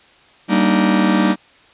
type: chord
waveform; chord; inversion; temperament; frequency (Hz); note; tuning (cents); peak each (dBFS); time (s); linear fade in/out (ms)
45% pulse; Eb major seventh; first; just; 194.45 / 233.3 / 291.7 / 311.1; G3 / Bb3 / D4 / Eb4; -14 / +2 / -12 / 0; -16 / -19 / -22 / -18; 0.48-1.36; 50
effects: white hiss -49 dBFS RMS until 1.73 s + resampled to 8000 Hz